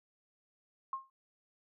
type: tone with exponential decay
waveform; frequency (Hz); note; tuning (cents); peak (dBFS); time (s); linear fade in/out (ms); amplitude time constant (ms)
sine; 1069; C6; +37; -31; 0.93-1.1; 2; 35
effects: none